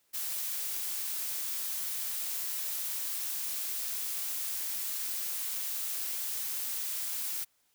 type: noise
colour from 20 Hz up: blue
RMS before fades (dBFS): -35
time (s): 0.13-7.45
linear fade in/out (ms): 20
effects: white hiss -72 dBFS RMS until 7.74 s